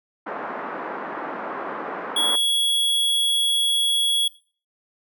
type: band-pass noise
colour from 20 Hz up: white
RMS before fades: -31 dBFS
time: 0.26-2.36 s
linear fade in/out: 10 ms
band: 230 to 1400 Hz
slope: 24 dB/octave
type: tone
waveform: square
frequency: 3345 Hz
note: G#7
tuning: 12 cents sharp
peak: -19 dBFS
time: 2.16-4.28 s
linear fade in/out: 5 ms
effects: noise-tail reverb RT60 0.4 s tail -20 dB re dry